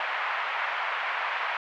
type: band-pass noise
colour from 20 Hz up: pink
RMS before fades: -30 dBFS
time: 0-1.57 s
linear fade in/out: 2 ms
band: 820 to 2500 Hz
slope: 24 dB/octave
effects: none